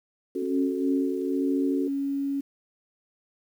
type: chord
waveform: sine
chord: F# minor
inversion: second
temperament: equal with one note detuned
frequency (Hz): 276.4 / 370 / 440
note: C#4 / F#4 / A4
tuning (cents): -5 / 0 / 0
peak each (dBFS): -31 / -29 / -33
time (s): 0.35-1.88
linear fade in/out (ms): 5
type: tone with pitch glide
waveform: sine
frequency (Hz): 272.9 to 278.3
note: C#4 to C#4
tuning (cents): -27 to +7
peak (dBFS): -25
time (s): 0.42-2.41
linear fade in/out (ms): 10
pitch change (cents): +34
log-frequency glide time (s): 0.66-2.09
effects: 9-bit